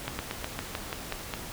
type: slowing click train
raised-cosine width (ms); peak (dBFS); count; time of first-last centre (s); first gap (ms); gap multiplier
0.3; -15; 9; 0.08-1.338; 110; 1.1
effects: pink hiss -40 dBFS RMS until 1.52 s